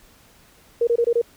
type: tone bursts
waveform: sine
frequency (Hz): 470.5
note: A#4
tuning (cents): +16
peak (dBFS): -15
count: 5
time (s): 0.81-1.216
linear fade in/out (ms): 5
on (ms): 62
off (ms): 24
effects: pink hiss -53 dBFS RMS until 1.36 s